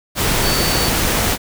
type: tone in noise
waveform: sine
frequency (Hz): 4508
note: C#8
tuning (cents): +28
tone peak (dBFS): -22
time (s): 0.41-0.91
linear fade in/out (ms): 50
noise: pink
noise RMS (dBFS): -17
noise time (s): 0.15-1.38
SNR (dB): -8
effects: none